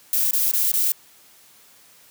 violet noise bursts, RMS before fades -20 dBFS, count 4, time 0.13-0.919 s, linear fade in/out 0 ms, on 180 ms, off 23 ms, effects white hiss -52 dBFS RMS until 2.1 s + high-pass 80 Hz 12 dB/octave

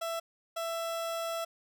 30% pulse tone bursts at uneven times, 665 Hz, E5, 15 cents sharp, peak -30 dBFS, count 2, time 0.01-0.2 / 0.56-1.45 s, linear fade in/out 10 ms, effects none

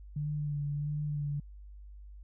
sine tone with vibrato, 146.83 Hz, D3, in tune, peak -31 dBFS, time 0.16-1.4 s, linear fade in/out 5 ms, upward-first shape sine, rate 1.5 Hz, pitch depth 29 cents each way, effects added 50 Hz sine -46 dBFS peak until 2.23 s

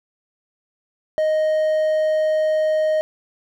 triangle tone, 622.3 Hz, D#5, in tune, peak -14 dBFS, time 1.18-3.01 s, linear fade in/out 0 ms, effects none

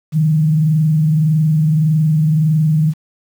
sine tone with frequency modulation, 155.6 Hz, D#3, in tune, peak -10 dBFS, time 0.12-2.94 s, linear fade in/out 50 ms, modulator 21.7 Hz, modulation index 0.34, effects 7-bit

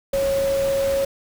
sine tone in noise, 549 Hz, C#5, 17 cents flat, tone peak -18 dBFS, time 0.13-1.05 s, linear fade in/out 5 ms, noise pink, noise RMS -32 dBFS, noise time 0.13-1.05 s, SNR +11 dB, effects none

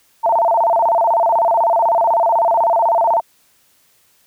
sine tone with vibrato, 784 Hz, G5, in tune, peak -11 dBFS, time 0.23-3.21 s, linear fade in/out 20 ms, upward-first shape square, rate 16 Hz, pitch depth 260 cents each way, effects white hiss -56 dBFS RMS until 4.26 s

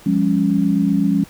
sine chord, Db major, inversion first, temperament equal with one note detuned, 174.61 / 202.7 / 277.2 Hz, F3 / Ab3 / Db4, 0 / -42 / 0 cents, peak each -19 / -17 / -18 dBFS, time 0.06-1.24 s, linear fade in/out 5 ms, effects pink hiss -44 dBFS RMS until 1.29 s

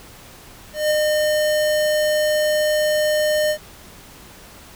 square tone with ADSR envelope, 608 Hz, D#5, 40 cents flat, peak -15 dBFS, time 0.73-3.58 s, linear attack 180 ms, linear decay 4 ms, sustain -2 dB, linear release 77 ms, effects pink hiss -43 dBFS RMS until 4.75 s

